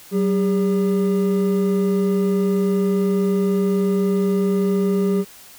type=tone pair together; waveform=triangle; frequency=190 / 402.9 Hz; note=F#3 / G4; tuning=+46 / +48 cents; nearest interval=octave + minor second; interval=1302 cents; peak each=-16 / -18 dBFS; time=0.11-5.25 s; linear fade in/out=50 ms; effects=white hiss -44 dBFS RMS until 5.58 s